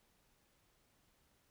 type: silence
effects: pink hiss -74 dBFS RMS until 1.5 s